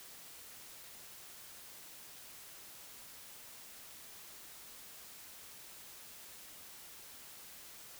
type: silence
effects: white hiss -53 dBFS RMS until 7.99 s